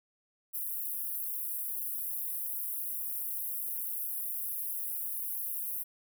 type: high-pass noise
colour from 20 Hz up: pink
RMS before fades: -36 dBFS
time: 0.53-5.84 s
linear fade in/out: 20 ms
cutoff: 11000 Hz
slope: 48 dB/octave
effects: none